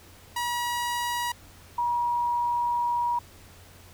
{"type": "tone pair in turn", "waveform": ["sawtooth", "sine"], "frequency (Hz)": [962, 957.6], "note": ["B5", "A#5"], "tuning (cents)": [-46, 46], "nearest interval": "unison", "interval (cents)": 8, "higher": "first", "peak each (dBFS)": -23, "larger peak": "neither", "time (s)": [[0.36, 1.32], [1.78, 3.19]], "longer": "second", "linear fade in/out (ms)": 5, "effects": ["added 89 Hz sine -53 dBFS peak until 3.93 s", "pink hiss -52 dBFS RMS until 3.93 s"]}